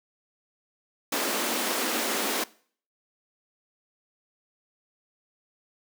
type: high-pass noise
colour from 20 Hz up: pink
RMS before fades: -28 dBFS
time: 1.12-2.44 s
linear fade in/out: 5 ms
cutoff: 210 Hz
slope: 96 dB/octave
effects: noise-tail reverb RT60 0.5 s tail -21 dB re dry